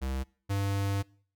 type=tone pair in turn; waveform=square; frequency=66.1 / 99.25 Hz; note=C2 / G2; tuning=+18 / +22 cents; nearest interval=perfect fifth; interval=704 cents; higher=second; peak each=-31 / -28 dBFS; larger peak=second; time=0.01-0.24 / 0.49-1.03 s; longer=second; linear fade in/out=20 ms; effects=noise-tail reverb RT60 0.5 s tail -24 dB re dry